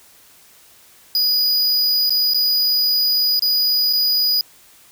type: tone with dropouts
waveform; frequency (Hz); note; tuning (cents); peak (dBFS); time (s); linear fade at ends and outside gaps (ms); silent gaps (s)
square; 4929; D#8; -17; -15; 1.15-4.41; 1; 2.095-2.105 / 2.336-2.345 / 3.394-3.422 / 3.928-3.933
effects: white hiss -49 dBFS RMS until 4.91 s